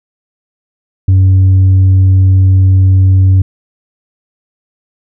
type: tone with tanh clipping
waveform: sine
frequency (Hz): 94.6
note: F#2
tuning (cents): +39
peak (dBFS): -4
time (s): 1.08-3.42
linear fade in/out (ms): 5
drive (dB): 2
effects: none